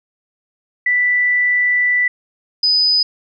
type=tone pair in turn; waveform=sine; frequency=1975.5 / 4992 Hz; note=B6 / D#8; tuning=0 / +5 cents; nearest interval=octave + major third; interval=1605 cents; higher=second; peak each=-12 / -11 dBFS; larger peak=second; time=0.86-2.08 / 2.63-3.03 s; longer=first; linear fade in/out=5 ms; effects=none